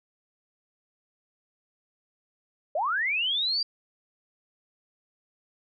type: linear sweep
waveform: sine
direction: up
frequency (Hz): 554.4 to 4784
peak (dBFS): -24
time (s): 2.75-3.63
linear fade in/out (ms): 5
effects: none